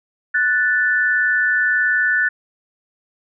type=tone pair together; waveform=sine; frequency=1481.4 / 1760 Hz; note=F#6 / A6; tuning=+2 / 0 cents; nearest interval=minor third; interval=298 cents; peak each=-17 dBFS; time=0.34-2.29 s; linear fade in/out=10 ms; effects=none